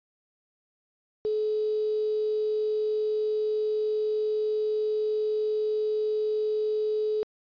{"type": "tone with quantisation", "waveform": "sine", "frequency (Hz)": 428.4, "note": "A4", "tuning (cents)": -46, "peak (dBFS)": -24, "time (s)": [1.25, 7.23], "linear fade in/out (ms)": 0, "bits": 7, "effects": ["resampled to 11025 Hz"]}